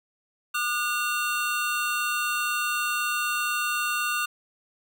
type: tone cluster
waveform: square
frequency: 1207 / 1455 / 2749 Hz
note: D6 / F#6 / F7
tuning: +47 / -29 / -28 cents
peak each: -30 dBFS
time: 0.54-4.26 s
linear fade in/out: 10 ms
effects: none